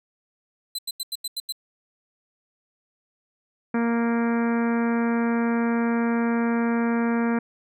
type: tone bursts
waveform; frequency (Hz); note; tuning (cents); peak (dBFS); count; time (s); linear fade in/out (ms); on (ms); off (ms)
sawtooth; 4047; B7; +42; -24; 7; 0.75-1.524; 5; 36; 87
type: harmonic tone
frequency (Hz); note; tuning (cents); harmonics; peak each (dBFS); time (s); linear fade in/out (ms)
233.1; A#3; 0; 1 / 2 / 3 / 4 / 5 / 6 / 7 / 8 / 9 / 10; -21 / -29 / -35 / -34 / -38 / -36 / -37 / -41 / -44 / -42; 3.74-7.39; 5
effects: none